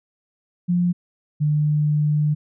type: tone pair in turn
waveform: sine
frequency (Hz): 176.3 / 149.84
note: F3 / D3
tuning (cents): +17 / +35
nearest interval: minor third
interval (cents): 282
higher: first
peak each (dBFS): -16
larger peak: neither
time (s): 0.68-0.93 / 1.4-2.35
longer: second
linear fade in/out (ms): 20
effects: none